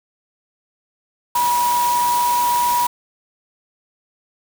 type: tone in noise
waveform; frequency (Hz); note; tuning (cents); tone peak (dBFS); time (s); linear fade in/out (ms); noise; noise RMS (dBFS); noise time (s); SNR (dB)
sine; 968; B5; -35; -15; 1.35-2.87; 5; white; -26; 1.35-2.87; +8
effects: none